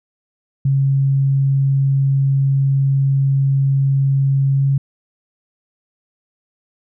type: tone with pitch glide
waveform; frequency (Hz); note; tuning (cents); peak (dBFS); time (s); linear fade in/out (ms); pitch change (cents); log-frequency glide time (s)
sine; 136.8 to 137.59; C#3 to C#3; -23 to -13; -12; 0.65-4.78; 5; +10; 4.54-4.64
effects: none